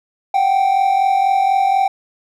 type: tone pair together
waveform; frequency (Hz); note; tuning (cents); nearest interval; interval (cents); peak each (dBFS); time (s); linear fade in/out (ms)
triangle; 734.9 / 779; F#5 / G5; -12 / -11; minor second; 101; -17 / -11; 0.34-1.88; 5
effects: none